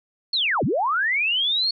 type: linear two-way sweep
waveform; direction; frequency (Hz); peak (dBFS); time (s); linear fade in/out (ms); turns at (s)
sine; down then up; 4408 to 101.3 to 4408; -19; 0.33-1.71; 5; 0.64
effects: none